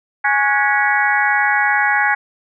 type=harmonic tone with a mistuned harmonic; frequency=277.2 Hz; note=C#4; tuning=in tune; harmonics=3 / 4 / 5 / 6 / 7 / 8; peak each=-18 / -25 / -21 / -18 / -19 / -24 dBFS; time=0.24-2.15 s; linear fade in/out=10 ms; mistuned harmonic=5; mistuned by=+85 cents; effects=none